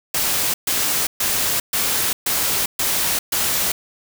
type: noise bursts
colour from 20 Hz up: white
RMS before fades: -20 dBFS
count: 7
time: 0.14-3.72 s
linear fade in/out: 5 ms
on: 400 ms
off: 130 ms
effects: none